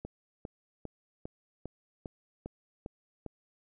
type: click train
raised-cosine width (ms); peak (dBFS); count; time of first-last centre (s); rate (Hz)
2; -26; 9; 0.05-3.263; 2.49
effects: none